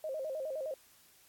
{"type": "tone with vibrato", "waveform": "sine", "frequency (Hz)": 576, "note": "D5", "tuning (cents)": -34, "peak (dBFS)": -35, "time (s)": [0.04, 0.74], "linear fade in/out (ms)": 2, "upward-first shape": "square", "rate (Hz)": 9.7, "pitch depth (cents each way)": 140, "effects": ["white hiss -63 dBFS RMS until 1.28 s", "AAC 64 kbps"]}